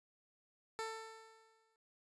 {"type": "tone with exponential decay", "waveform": "15% pulse", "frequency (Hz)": 445.2, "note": "A4", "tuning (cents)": 20, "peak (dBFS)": -32, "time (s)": [0.79, 1.76], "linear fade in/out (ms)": 0, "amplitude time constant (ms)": 210, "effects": ["resampled to 22050 Hz"]}